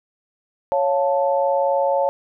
sine chord, Db augmented, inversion none, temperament equal, 554.4 / 698.5 / 880 Hz, Db5 / F5 / A5, 0 / 0 / 0 cents, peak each -18 / -24 / -22 dBFS, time 0.72-2.09 s, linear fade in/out 0 ms, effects none

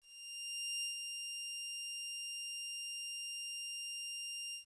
20% pulse tone with ADSR envelope, 2794 Hz, F7, in tune, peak -32 dBFS, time 0.01-4.65 s, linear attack 820 ms, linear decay 120 ms, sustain -5 dB, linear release 110 ms, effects resampled to 24000 Hz + 12-bit

